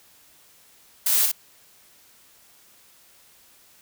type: noise with echo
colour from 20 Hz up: blue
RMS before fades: -21 dBFS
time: 1.06-1.26 s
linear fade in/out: 5 ms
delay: 57 ms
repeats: 1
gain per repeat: -3 dB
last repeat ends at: 1.317 s
effects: white hiss -55 dBFS RMS until 3.81 s